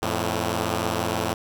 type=tone pair together; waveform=5% pulse; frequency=86.34 / 110 Hz; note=F2 / A2; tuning=-19 / 0 cents; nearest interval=major third; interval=419 cents; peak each=-15 dBFS; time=0.02-1.34 s; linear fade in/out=5 ms; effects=none